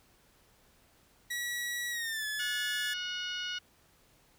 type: tone with pitch glide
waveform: sawtooth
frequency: 1929 to 1718.5 Hz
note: B6 to A6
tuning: -41 to -41 cents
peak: -30 dBFS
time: 1.3-2.94 s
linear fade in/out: 10 ms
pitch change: -200 cents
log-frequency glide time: 1.9-2.26 s
type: harmonic tone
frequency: 727 Hz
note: F#5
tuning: 31 cents flat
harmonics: 2 / 3 / 4 / 5 / 6 / 7 / 8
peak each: -39 / -47 / -37 / -46 / -48 / -50 / -50 dBFS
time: 2.39-3.59 s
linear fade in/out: 10 ms
effects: pink hiss -65 dBFS RMS until 4.38 s